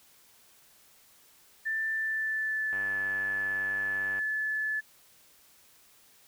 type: tone with pitch glide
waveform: sine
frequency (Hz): 1774 to 1729.5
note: A6 to A6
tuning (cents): +14 to -30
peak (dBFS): -28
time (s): 1.65-4.81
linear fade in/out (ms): 20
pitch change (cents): -44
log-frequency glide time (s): 1.91-2.99
type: click train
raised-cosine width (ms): 0.5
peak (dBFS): -29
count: 144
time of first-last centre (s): 2.73-4.191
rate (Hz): 97.9
effects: white hiss -60 dBFS RMS until 6.27 s